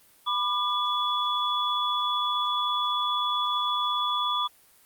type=tone cluster; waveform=sine; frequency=991 / 1198 / 3415 Hz; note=B5 / D6 / G#7; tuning=+6 / +34 / +48 cents; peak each=-30 / -27 / -28 dBFS; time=0.26-4.48 s; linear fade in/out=20 ms; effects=white hiss -58 dBFS RMS until 4.85 s + Opus 32 kbps